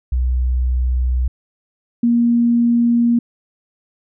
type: tone pair in turn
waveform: sine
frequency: 62.6 / 236.3 Hz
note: B1 / A#3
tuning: +24 / +24 cents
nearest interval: octave + major seventh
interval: 2300 cents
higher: second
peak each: -14 / -11 dBFS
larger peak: second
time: 0.12-1.28 / 2.03-3.19 s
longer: neither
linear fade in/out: 5 ms
effects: none